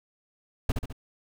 brown noise with echo, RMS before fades -21 dBFS, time 0.69-0.72 s, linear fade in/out 5 ms, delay 69 ms, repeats 3, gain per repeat -5 dB, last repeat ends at 0.927 s, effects none

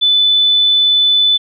sine tone, 3499 Hz, A7, 10 cents flat, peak -8 dBFS, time 0.01-1.38 s, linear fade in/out 20 ms, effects none

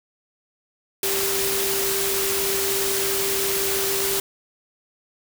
sine tone in noise, 392.1 Hz, G4, in tune, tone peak -26 dBFS, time 1.03-4.2 s, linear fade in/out 2 ms, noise white, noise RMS -24 dBFS, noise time 1.03-4.2 s, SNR -5 dB, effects none

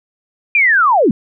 sine linear sweep, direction down, 2449 to 180 Hz, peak -8 dBFS, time 0.55-1.11 s, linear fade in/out 2 ms, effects none

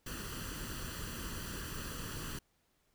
pink noise with comb filter, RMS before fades -42 dBFS, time 0.06-2.39 s, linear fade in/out 5 ms, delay 0.67 ms, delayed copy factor +0.7, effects pink hiss -75 dBFS RMS until 2.94 s

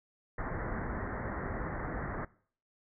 pink low-pass noise, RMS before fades -37 dBFS, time 0.38-2.25 s, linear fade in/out 5 ms, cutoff 2000 Hz, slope 96 dB/octave, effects noise-tail reverb RT60 0.5 s tail -21 dB re dry

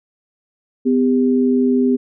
sine tone pair together, 252.2 / 399.6 Hz, B3 / G4, +36 / +33 cents, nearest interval minor sixth, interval 797 cents, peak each -13 / -18 dBFS, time 0.85-1.97 s, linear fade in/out 20 ms, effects none

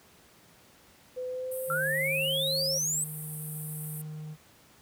sine tone with pitch glide, 505 to 538.1 Hz, B4 to C5, +39 to +48 cents, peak -32 dBFS, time 1.16-2.79 s, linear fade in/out 20 ms, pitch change +109 cents, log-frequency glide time 1.28-2.05 s
white band-pass noise, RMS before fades -42 dBFS, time 1.51-4.02 s, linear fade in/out 10 ms, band 8300 to 15000 Hz, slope 96 dB/octave
triangle tone with tremolo, 154 Hz, D#3, 17 cents flat, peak -34 dBFS, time 1.67-4.37 s, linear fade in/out 50 ms, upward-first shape sine, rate 0.57 Hz, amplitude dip 25%
sine exponential sweep, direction up, 1332 to 8290 Hz, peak -27 dBFS, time 1.7-3.04 s, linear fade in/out 2 ms
effects pink hiss -58 dBFS RMS until 4.81 s + high-pass 80 Hz 12 dB/octave

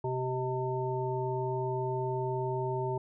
harmonic tone with a mistuned harmonic, 128.6 Hz, C3, 30 cents flat, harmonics 1 / 3 / 5 / 7, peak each -34 / -33 / -40 / -36 dBFS, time 0.04-2.98 s, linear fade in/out 5 ms, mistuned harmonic 5, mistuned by -22 cents, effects none

